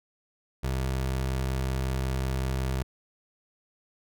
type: tone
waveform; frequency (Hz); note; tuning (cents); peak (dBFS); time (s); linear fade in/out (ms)
25% pulse; 65.41; C2; 0; -23; 0.63-2.83; 10
effects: none